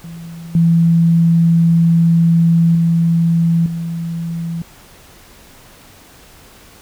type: tone with level steps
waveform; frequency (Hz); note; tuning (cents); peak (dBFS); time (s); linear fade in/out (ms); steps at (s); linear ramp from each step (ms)
sine; 167.1; E3; +24; -28 / -8 / -10 / -19; 0.04-4.62; 2; 0.55 / 2.75 / 3.66; 2
effects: pink hiss -43 dBFS RMS until 6.81 s